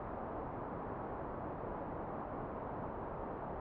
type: low-pass noise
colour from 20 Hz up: white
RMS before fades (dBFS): -43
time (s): 0-3.6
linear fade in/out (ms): 2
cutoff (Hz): 1000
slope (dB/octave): 24
effects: none